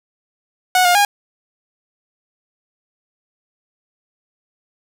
sawtooth tone with pitch steps, 735 / 710 / 815 Hz, F#5 / F5 / G#5, -12 / +28 / -33 cents, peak -7 dBFS, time 0.75-1.05 s, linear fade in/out 2 ms, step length 100 ms, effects none

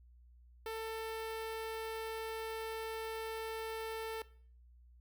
sawtooth tone with notch filter, 445.4 Hz, A4, 21 cents sharp, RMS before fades -41 dBFS, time 0.66-4.22 s, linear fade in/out 2 ms, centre 6900 Hz, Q 1.7, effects noise-tail reverb RT60 0.5 s tail -19 dB re dry + added 60 Hz sine -58 dBFS peak until 5 s

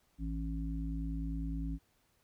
harmonic tone, 54.8 Hz, A1, 6 cents flat, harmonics 1 / 3 / 5, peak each -36 / -41 / -41 dBFS, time 0.18-1.79 s, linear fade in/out 50 ms, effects pink hiss -73 dBFS RMS until 2.23 s

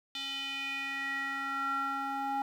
square tone with band-pass filter sweep, 273.7 Hz, C#4, 22 cents flat, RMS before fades -35 dBFS, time 0.15-2.42 s, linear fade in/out 2 ms, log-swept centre 3400 to 920 Hz, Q 4.7, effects 10-bit

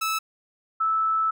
sawtooth / sine tone pair in turn, 1307 / 1311.9 Hz, E6 / E6, -15 / -9 cents, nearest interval unison, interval 6 cents, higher second, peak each -20 dBFS, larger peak neither, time 0.01-0.19 / 0.8-1.31 s, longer second, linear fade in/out 10 ms, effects none

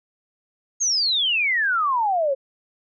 sine exponential sweep, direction down, 6650 to 523.3 Hz, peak -18 dBFS, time 0.8-2.35 s, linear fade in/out 20 ms, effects none

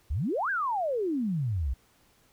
sine exponential two-way sweep, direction up then down, 58.27 to 1661.2 to 58.27 Hz, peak -26 dBFS, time 0.1-1.74 s, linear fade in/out 10 ms, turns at 0.5 s, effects pink hiss -64 dBFS RMS until 2.32 s

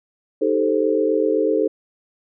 sine chord, A half-diminished seventh, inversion second, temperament equal, 311.1 / 392 / 440 / 523.3 Hz, Eb4 / G4 / A4 / C5, 0 / 0 / 0 / 0 cents, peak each -22 / -23 / -19 / -23 dBFS, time 0.41-1.68 s, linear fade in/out 10 ms, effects none

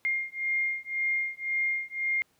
sine beating tone pair, 2120 / 2121.9 Hz, C7 / C7, +22 / +24 cents, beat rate 1.9 Hz, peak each -30 / -30 dBFS, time 0.05-2.22 s, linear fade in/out 0 ms, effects pink hiss -68 dBFS RMS until 2.39 s + high-pass 100 Hz 12 dB/octave

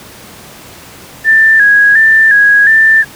sine tone with vibrato, 1716 Hz, A6, 44 cents flat, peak -3 dBFS, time 1.24-3.05 s, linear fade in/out 50 ms, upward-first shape square, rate 1.4 Hz, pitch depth 61 cents each way, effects pink hiss -33 dBFS RMS until 3.15 s + high-pass 80 Hz 12 dB/octave

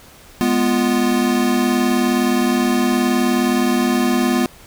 square chord, F diminished, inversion first, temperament equal, 207.7 / 246.9 / 349.2 Hz, Ab3 / Cb4 / F4, 0 / 0 / 0 cents, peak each -22 / -17 / -22 dBFS, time 0.41-4.46 s, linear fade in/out 0 ms, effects pink hiss -44 dBFS RMS until 4.66 s

